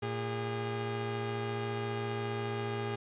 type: tone pair together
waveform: sawtooth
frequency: 114.32 / 407.4 Hz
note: A#2 / G#4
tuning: -33 / -33 cents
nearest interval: octave + minor seventh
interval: 2200 cents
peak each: -32 / -32 dBFS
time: 0.02-2.96 s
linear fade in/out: 10 ms
effects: resampled to 8000 Hz